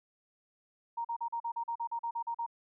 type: tone bursts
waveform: sine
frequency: 932.3 Hz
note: A#5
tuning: in tune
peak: -32 dBFS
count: 13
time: 0.97-2.464 s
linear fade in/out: 10 ms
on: 78 ms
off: 40 ms
effects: none